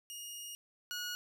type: tone pair in turn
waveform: 15% pulse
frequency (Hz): 2859 / 1450.7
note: F7 / F#6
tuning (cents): +40 / -35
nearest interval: octave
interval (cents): 1175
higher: first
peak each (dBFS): -36 / -31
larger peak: second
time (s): 0.1-0.55 / 0.91-1.15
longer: first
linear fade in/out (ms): 0
effects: none